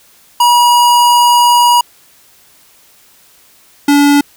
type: tone pair in turn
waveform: square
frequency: 963 / 286.9 Hz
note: B5 / D4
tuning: -44 / -40 cents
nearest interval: octave + major sixth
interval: 2096 cents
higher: first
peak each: -6 dBFS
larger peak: neither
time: 0.4-1.81 / 3.88-4.21 s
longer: first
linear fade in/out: 5 ms
effects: white hiss -46 dBFS RMS until 4.36 s